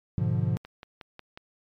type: chord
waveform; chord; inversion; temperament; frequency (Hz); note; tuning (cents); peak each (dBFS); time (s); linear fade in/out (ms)
triangle; G# diminished seventh; none; equal; 103.83 / 123.47 / 146.83 / 174.61; G#2 / B2 / D3 / F3; 0 / 0 / 0 / 0; -26 / -26 / -28 / -28; 0.18-0.57; 0
type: click train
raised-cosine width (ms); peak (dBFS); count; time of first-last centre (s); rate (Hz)
0.3; -26; 5; 0.65-1.375; 5.52
effects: MP3 96 kbps